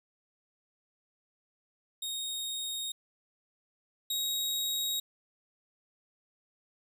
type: tone pair in turn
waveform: sawtooth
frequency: 3729 / 3788 Hz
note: A#7 / A#7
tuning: 0 / +27 cents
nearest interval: unison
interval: 27 cents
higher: second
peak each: -31 / -27 dBFS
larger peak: second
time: 2.02-2.92 / 4.1-5 s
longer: neither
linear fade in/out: 5 ms
effects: none